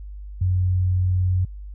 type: tone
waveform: sine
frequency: 91.7 Hz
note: F#2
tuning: 15 cents flat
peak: -17 dBFS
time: 0.41-1.45 s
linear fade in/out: 5 ms
effects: added 50 Hz sine -33 dBFS peak until 1.74 s